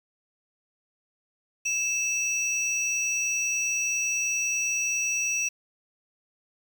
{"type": "tone pair together", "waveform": "triangle", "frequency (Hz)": [2637, 5785], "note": ["E7", "F#8"], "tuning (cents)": [0, -40], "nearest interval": "octave + major second", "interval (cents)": 1360, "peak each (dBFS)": -26, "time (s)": [1.65, 5.49], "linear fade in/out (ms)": 10, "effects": ["8-bit"]}